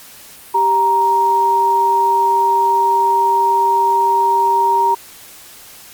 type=tone pair together; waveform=sine; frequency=392 / 936.4 Hz; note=G4 / A#5; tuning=0 / +8 cents; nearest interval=octave + minor third; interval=1508 cents; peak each=-21 / -11 dBFS; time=0.54-4.95 s; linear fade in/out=10 ms; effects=white hiss -39 dBFS RMS until 5.93 s + Opus 48 kbps